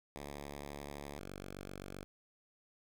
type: tone pair in turn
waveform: 5% pulse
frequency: 71.7 / 47.69 Hz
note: D2 / G1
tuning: -41 / -47 cents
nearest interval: perfect fifth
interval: 706 cents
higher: first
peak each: -33 / -34 dBFS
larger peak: first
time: 0.16-1.19 / 1.19-2.04 s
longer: first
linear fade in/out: 0 ms
effects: none